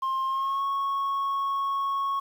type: tone with pitch glide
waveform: sine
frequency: 1061 to 1102.2 Hz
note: C6 to C#6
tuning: +24 to -10 cents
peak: -22 dBFS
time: 0.02-2.2 s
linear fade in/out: 10 ms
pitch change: +66 cents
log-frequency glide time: 0.26-0.63 s
effects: tanh soft clip ceiling -24 dBFS + 9-bit